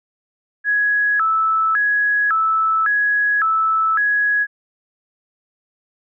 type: tone with vibrato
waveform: sine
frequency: 1480 Hz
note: F#6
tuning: in tune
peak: -14 dBFS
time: 0.64-4.47 s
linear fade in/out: 50 ms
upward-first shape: square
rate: 0.9 Hz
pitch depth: 210 cents each way
effects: none